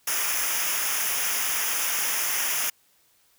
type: noise with comb filter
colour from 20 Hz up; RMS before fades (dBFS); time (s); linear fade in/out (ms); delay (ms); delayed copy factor
white; -26; 0.07-2.7; 5; 0.24; -0.8
effects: white hiss -63 dBFS RMS until 3.38 s